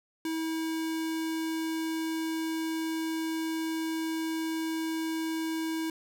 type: tone with notch filter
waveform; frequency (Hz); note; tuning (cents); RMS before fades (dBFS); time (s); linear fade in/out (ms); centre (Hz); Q
square; 322.1; E4; -40; -32; 0.25-5.9; 2; 700; 1.5
effects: none